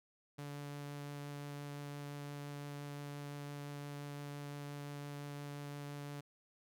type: tone with vibrato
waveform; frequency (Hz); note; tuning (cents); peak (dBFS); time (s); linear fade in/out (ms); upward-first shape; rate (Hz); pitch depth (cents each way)
sawtooth; 144.1; D3; -33; -40; 0.38-6.21; 10; triangle; 5.8; 8
effects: none